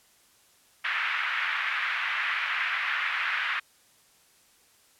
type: band-pass noise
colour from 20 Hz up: pink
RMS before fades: -29 dBFS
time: 0.84-3.6 s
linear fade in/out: 10 ms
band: 1400 to 2500 Hz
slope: 24 dB/octave
effects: white hiss -61 dBFS RMS until 4.99 s + low-pass 12000 Hz 12 dB/octave